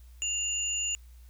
sine tone pair together, 2794 / 6968 Hz, F7 / A8, 0 / -18 cents, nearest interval octave + major third, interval 1582 cents, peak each -32 / -30 dBFS, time 0.22-0.95 s, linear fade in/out 0 ms, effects added 60 Hz sine -48 dBFS peak until 1.29 s + white hiss -65 dBFS RMS until 1.29 s

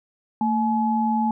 sine tone pair together, 225.4 / 851 Hz, A3 / G#5, +42 / +42 cents, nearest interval octave + major seventh, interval 2300 cents, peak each -21 / -22 dBFS, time 0.41-1.31 s, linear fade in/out 2 ms, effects none

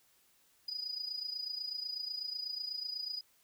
sine tone with amplitude modulation, 4941 Hz, D#8, 13 cents flat, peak -33 dBFS, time 0.68-3.21 s, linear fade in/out 5 ms, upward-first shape sine, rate 28.1 Hz, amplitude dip 75%, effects tanh soft clip ceiling -30 dBFS + white hiss -69 dBFS RMS until 3.43 s

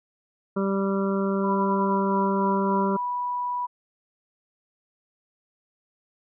harmonic tone, 195.6 Hz, G3, 4 cents flat, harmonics 1 / 2 / 3 / 5 / 6 / 7, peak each -24 / -27 / -32 / -36 / -36 / -36 dBFS, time 0.56-2.97 s, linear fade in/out 10 ms
sine tone with pitch glide, 987.8 to 981.5 Hz, B5 to B5, 0 to -11 cents, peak -25 dBFS, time 1.43-3.67 s, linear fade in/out 20 ms, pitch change -11 cents, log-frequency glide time 1.9-1.97 s
effects none

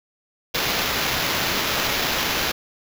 white noise with sample-and-hold, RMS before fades -23 dBFS, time 0.54-2.52 s, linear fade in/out 10 ms, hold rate 8820 Hz, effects none

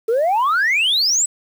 sine exponential sweep, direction up, 430 to 8100 Hz, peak -12 dBFS, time 0.08-1.26 s, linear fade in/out 10 ms, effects tanh soft clip ceiling -12 dBFS + 7-bit

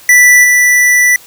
square tone with level steps, 1973 Hz, B6, 2 cents flat, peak -3 / -6 dBFS, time 0.09-1.16 s, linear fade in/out 2 ms, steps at 0.43 s, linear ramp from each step 20 ms, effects white hiss -38 dBFS RMS until 1.26 s

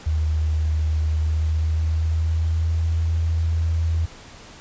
sine tone with pitch glide, 77.78 to 81.79 Hz, D#2 to E2, 0 to -13 cents, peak -18 dBFS, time 0.06-4.06 s, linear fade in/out 10 ms, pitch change +87 cents, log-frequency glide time 1.09-2.77 s, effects pink hiss -43 dBFS RMS until 4.6 s + resampled to 16000 Hz

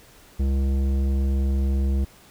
triangle tone with tanh clipping, 67.7 Hz, C#2, 40 cents flat, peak -21 dBFS, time 0.39-2.05 s, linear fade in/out 10 ms, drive 17 dB, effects pink hiss -51 dBFS RMS until 2.3 s

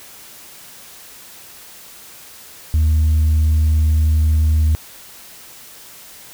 sine tone, 77.78 Hz, D#2, in tune, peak -9 dBFS, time 2.74-4.75 s, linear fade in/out 0 ms, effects tanh soft clip ceiling -10 dBFS + white hiss -40 dBFS RMS until 6.33 s

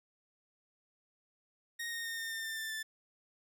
sawtooth tone with pitch steps, 1864.7 / 1849.7 / 1834.8 / 1820 / 1805.3 / 1790.8 / 1776.4 / 1762.1 Hz, A#6 / A#6 / A#6 / A#6 / A6 / A6 / A6 / A6, 0 / -14 / -28 / -42 / +44 / +30 / +16 / +2 cents, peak -34 dBFS, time 1.79-2.83 s, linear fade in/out 10 ms, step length 130 ms, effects none

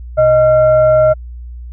sine tone with frequency modulation, 622.3 Hz, D#5, in tune, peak -6 dBFS, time 0.17-1.14 s, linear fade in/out 20 ms, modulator 747 Hz, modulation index 0.39, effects added 60 Hz sine -26 dBFS peak until 1.72 s

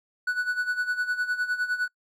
triangle tone with tremolo, 1480 Hz, F#6, in tune, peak -20 dBFS, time 0.27-1.88 s, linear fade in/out 5 ms, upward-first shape sine, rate 9.8 Hz, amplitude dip 75%, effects noise-tail reverb RT60 0.1 s tail -25 dB re dry

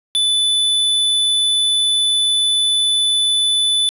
square tone, 3493 Hz, A7, 13 cents flat, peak -14 dBFS, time 0.15-3.89 s, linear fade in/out 0 ms, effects resampled to 32000 Hz + 8-bit

